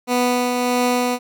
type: tone with tremolo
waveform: 15% pulse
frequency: 246.9 Hz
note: B3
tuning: in tune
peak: -9 dBFS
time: 0.07-1.19 s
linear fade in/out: 50 ms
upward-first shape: triangle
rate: 1.6 Hz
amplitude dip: 35%
effects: none